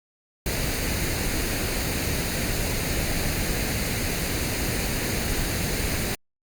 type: noise with comb filter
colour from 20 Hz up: pink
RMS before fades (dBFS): -26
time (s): 0.46-6.15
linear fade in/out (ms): 2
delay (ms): 0.45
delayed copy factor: +0.5
effects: Opus 48 kbps